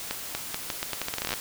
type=accelerating click train; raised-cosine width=0.2 ms; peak=-11 dBFS; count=18; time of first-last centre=0.11-1.338 s; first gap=240 ms; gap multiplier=0.81; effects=white hiss -37 dBFS RMS until 1.4 s